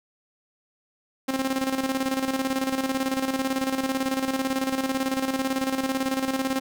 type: tone with tremolo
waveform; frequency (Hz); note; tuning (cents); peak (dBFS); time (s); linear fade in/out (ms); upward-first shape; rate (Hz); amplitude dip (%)
sawtooth; 265.5; C4; +25; -18; 1.28-6.6; 10; square; 18; 60
effects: none